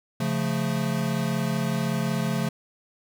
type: chord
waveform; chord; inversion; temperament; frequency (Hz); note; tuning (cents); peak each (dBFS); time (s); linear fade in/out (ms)
square; Db augmented; none; equal; 138.59 / 174.61 / 220; Db3 / F3 / A3; 0 / 0 / 0; -29; 0.2-2.49; 5
effects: none